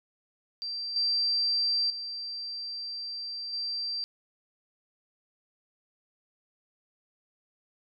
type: tone with level steps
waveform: sine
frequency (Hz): 4700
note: D8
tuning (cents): +1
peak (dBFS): -32 / -24 / -34 / -30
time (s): 0.62-4.04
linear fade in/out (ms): 0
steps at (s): 0.96 / 1.9 / 3.53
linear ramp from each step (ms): 2
effects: none